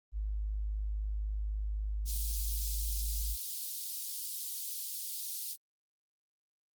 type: tone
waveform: sine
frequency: 51.91 Hz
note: G#1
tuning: in tune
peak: -32 dBFS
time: 0.12-3.37 s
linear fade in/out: 50 ms
type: high-pass noise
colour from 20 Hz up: white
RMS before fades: -39 dBFS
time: 2.05-5.57 s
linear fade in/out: 50 ms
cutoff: 3900 Hz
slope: 24 dB/octave
effects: Opus 32 kbps